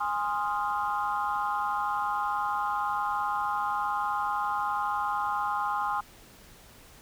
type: chord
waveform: sine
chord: F minor seventh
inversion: first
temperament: equal with one note detuned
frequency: 825.3 / 1046.5 / 1244.5 / 1396.9 Hz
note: Ab5 / C6 / Eb6 / F6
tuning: -11 / 0 / 0 / 0 cents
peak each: -30 / -31 / -32 / -36 dBFS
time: 0-6.01 s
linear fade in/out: 10 ms
effects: tanh soft clip ceiling -17 dBFS + pink hiss -53 dBFS RMS until 7.01 s